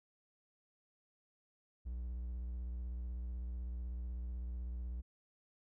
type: tone with vibrato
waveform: triangle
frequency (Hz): 60.5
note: B1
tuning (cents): -35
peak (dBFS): -37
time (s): 1.85-5.02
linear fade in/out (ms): 20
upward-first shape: square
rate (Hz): 16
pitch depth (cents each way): 54
effects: none